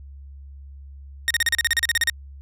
sawtooth tone bursts, 1853 Hz, A#6, 11 cents flat, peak -13 dBFS, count 14, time 1.28-2.098 s, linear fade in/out 0 ms, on 25 ms, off 36 ms, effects added 69 Hz sine -38 dBFS peak until 2.41 s + resampled to 32000 Hz

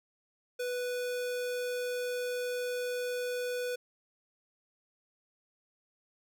square tone, 493.9 Hz, B4, in tune, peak -33 dBFS, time 0.59-3.76 s, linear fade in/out 10 ms, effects none

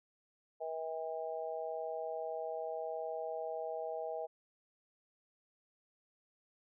harmonic tone, 160.8 Hz, E3, 43 cents flat, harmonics 3 / 4 / 5, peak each -42 / -40 / -44 dBFS, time 0.6-4.27 s, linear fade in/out 20 ms, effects none

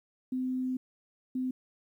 sine tone bursts at uneven times, 256.4 Hz, C4, 35 cents flat, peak -29 dBFS, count 2, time 0.32-0.77 / 1.35-1.51 s, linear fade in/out 5 ms, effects 11-bit

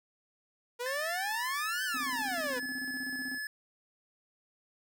sawtooth exponential two-way sweep, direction up then down, 472.8 to 1568 to 472.8 Hz, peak -30 dBFS, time 0.79-2.6 s, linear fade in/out 20 ms, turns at 1.84 s
square tone with pitch glide, 1760 to 1717.8 Hz, A6 to A6, 0 to -42 cents, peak -36 dBFS, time 0.86-3.47 s, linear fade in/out 2 ms, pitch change -42 cents, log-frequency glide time 1.01-2.68 s
triangle tone with tremolo, 261.6 Hz, C4, in tune, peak -37 dBFS, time 1.94-3.38 s, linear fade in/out 5 ms, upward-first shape square, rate 16 Hz, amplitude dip 70%
effects none

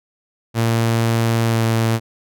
sawtooth tone with pitch glide, 114.9 to 113.58 Hz, A#2 to A#2, -25 to -45 cents, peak -11 dBFS, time 0.54-2 s, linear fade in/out 50 ms, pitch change -20 cents, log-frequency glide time 1.48-1.59 s, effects none

